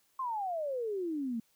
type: exponential sweep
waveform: sine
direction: down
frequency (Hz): 1079 to 220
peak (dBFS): -32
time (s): 0.19-1.4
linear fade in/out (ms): 5
effects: white hiss -71 dBFS RMS until 1.55 s